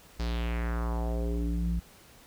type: tone with low-pass filter sweep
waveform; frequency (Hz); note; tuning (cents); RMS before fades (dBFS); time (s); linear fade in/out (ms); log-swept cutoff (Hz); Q
square; 58.27; A#1; 0; -30; 0.19-1.8; 10; 5100 to 140; 2.6
effects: pink hiss -55 dBFS RMS until 2.26 s